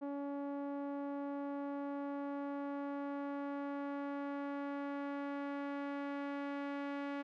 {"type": "tone with low-pass filter sweep", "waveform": "sawtooth", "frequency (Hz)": 282.6, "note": "C#4", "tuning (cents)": 34, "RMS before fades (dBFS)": -41, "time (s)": [0.01, 7.23], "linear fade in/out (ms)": 20, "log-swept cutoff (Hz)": [800, 2100], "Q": 1, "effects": []}